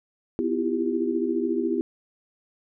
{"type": "tone cluster", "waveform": "sine", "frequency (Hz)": [249.9, 326.1, 340.3, 395.7], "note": ["B3", "E4", "F4", "G4"], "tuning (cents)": [21, -19, -45, 16], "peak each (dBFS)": -28, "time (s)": [0.39, 1.81], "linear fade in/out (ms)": 0, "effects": []}